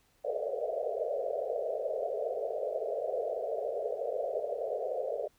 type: band-pass noise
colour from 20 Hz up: white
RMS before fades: -34 dBFS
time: 0.24-5.28 s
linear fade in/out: 10 ms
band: 420 to 680 Hz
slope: 96 dB/octave
effects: pink hiss -69 dBFS RMS until 5.38 s